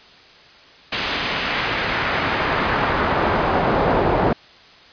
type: noise with band-pass filter sweep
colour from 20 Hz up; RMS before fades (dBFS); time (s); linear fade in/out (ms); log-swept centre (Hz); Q
brown; -20; 0.92-4.33; 5; 3300 to 660; 0.94
effects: white hiss -46 dBFS RMS until 4.92 s + resampled to 11025 Hz